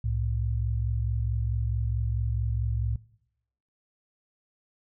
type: tone pair together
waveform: sine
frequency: 65.41 / 110 Hz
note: C2 / A2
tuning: 0 / 0 cents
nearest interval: major sixth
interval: 900 cents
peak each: -28 / -27 dBFS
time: 0.04-2.96 s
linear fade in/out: 5 ms
effects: noise-tail reverb RT60 0.8 s tail -21 dB re dry